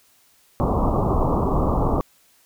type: low-pass noise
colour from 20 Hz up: pink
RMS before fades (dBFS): -20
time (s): 0.6-2.01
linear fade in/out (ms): 0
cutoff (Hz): 1200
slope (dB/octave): 96
effects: white hiss -58 dBFS RMS until 2.45 s